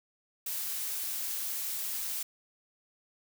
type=noise; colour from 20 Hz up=blue; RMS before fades=-35 dBFS; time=0.46-2.23 s; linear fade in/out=5 ms; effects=none